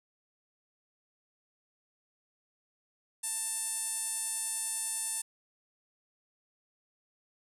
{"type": "tone with band-pass filter", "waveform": "sawtooth", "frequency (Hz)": 890, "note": "A5", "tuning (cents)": 20, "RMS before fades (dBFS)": -35, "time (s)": [3.23, 5.22], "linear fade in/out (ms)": 10, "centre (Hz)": 9200, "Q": 6.6, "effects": []}